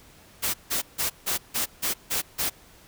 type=noise bursts; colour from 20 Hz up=white; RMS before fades=-26 dBFS; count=8; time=0.42-2.5 s; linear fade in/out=20 ms; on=120 ms; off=160 ms; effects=pink hiss -53 dBFS RMS until 2.87 s